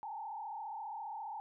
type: tone with frequency modulation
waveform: sine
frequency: 856 Hz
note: A5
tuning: 48 cents flat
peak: -40 dBFS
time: 0.03-1.4 s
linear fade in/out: 0 ms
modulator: 34.8 Hz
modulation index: 1.6
effects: none